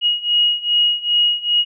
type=beating tone pair; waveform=sine; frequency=2887 / 2889.5 Hz; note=F#7 / F#7; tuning=-43 / -42 cents; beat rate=2.5 Hz; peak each=-18 / -16 dBFS; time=0.01-1.65 s; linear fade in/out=50 ms; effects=none